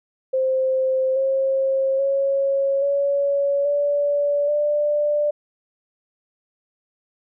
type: tone with pitch steps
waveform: sine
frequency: 523.3 / 536.2 / 549.3 / 562.8 / 576.6 / 590.8 Hz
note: C5 / C5 / C#5 / C#5 / D5 / D5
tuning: 0 / +42 / -16 / +26 / -32 / +10 cents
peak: -17 dBFS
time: 0.33-5.31 s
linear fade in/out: 10 ms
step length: 830 ms
effects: none